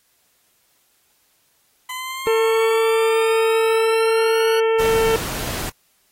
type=exponential sweep; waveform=20% pulse; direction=up; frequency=1012 to 1469 Hz; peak=-22 dBFS; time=1.89-4.6 s; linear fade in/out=5 ms
type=harmonic tone; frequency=448.7 Hz; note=A4; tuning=34 cents sharp; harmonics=1 / 2 / 3 / 4 / 5 / 6 / 7; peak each=-15 / -26 / -29 / -32 / -33 / -33 / -36 dBFS; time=2.27-5.16 s; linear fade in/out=0 ms
type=noise; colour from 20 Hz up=pink; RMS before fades=-27 dBFS; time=4.79-5.7 s; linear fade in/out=10 ms
effects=white hiss -62 dBFS RMS until 6.11 s + AAC 48 kbps